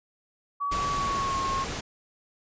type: tone with pitch glide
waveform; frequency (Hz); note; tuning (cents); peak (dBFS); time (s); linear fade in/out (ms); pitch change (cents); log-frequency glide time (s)
sine; 1136 to 1084.1; C#6 to C#6; +42 to -39; -26; 0.6-1.65; 20; -81; 0.93-1.39
type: noise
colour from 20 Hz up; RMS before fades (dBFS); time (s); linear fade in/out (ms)
pink; -33; 0.71-1.81; 10
effects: resampled to 16000 Hz